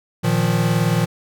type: chord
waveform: square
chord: Bb suspended fourth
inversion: none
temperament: equal with one note detuned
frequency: 116.54 / 156.01 / 174.61 Hz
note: Bb2 / Eb3 / F3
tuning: 0 / +5 / 0 cents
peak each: -21 dBFS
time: 0.23-1.06 s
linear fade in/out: 20 ms
effects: none